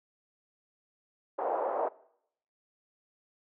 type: band-pass noise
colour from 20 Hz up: pink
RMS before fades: -31 dBFS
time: 1.38-1.89 s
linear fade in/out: 10 ms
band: 490 to 860 Hz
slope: 24 dB/octave
effects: noise-tail reverb RT60 0.7 s tail -21 dB re dry + high-pass 300 Hz 12 dB/octave